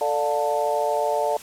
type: harmonic tone with a mistuned harmonic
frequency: 147.7 Hz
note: D3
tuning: 10 cents sharp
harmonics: 3 / 4 / 5 / 6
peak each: -27 / -24 / -26 / -26 dBFS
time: 0.01-1.37 s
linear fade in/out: 2 ms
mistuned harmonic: 5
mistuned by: -67 cents
effects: white hiss -42 dBFS RMS until 1.42 s + low-pass 12000 Hz 12 dB/octave